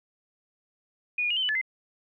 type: tone with pitch steps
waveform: sine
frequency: 2459 / 2437 / 2867 / 3086 / 2982 / 1727 / 2070 Hz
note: D#7 / D#7 / F7 / G7 / F#7 / A6 / C7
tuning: -21 / -37 / +45 / -28 / +13 / -33 / -19 cents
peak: -24 dBFS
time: 1.18-1.614 s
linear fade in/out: 5 ms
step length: 62 ms
effects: none